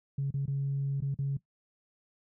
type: tone with dropouts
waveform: sine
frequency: 138.59 Hz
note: C#3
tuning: in tune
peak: -27 dBFS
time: 0.18-1.37 s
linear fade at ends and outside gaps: 5 ms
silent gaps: 0.307-0.34 / 0.458-0.478 / 1.005-1.021 / 1.144-1.188 s
effects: noise-tail reverb RT60 0.1 s tail -18 dB re dry + tanh soft clip ceiling -24 dBFS